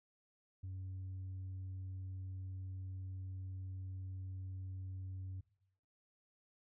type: tone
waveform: sine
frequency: 94 Hz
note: F#2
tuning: 28 cents sharp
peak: -40 dBFS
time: 0.63-5.41 s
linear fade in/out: 10 ms
effects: noise-tail reverb RT60 0.8 s tail -22 dB re dry + tanh soft clip ceiling -41 dBFS